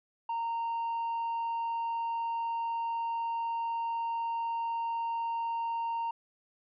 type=tone with tanh clipping; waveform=sine; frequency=924 Hz; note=A#5; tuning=16 cents flat; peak=-31 dBFS; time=0.29-6.11 s; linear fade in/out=5 ms; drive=2 dB; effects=none